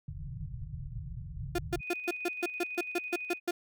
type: low-pass noise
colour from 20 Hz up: white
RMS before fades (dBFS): -40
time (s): 0.08-1.81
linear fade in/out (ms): 5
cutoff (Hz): 160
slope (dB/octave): 96
type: tone bursts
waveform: 35% pulse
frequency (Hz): 350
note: F4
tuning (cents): +4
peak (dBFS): -26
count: 12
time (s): 1.55-3.51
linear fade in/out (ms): 5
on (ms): 35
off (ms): 140
type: tone with tremolo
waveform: sine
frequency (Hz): 2489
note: D#7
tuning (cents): 0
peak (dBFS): -35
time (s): 1.79-3.4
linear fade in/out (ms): 50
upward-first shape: square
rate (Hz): 12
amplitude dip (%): 35
effects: none